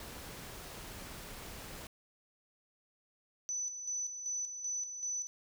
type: noise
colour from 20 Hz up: pink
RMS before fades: -47 dBFS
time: 0-1.87 s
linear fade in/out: 2 ms
type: tone with tremolo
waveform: sine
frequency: 5990 Hz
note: F#8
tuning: 20 cents sharp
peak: -34 dBFS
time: 3.49-5.27 s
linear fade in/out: 0 ms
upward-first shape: square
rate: 2.6 Hz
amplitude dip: 55%
effects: none